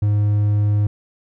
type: tone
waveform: triangle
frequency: 103.83 Hz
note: G#2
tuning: in tune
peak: -12 dBFS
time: 0.02-0.87 s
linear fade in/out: 5 ms
effects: none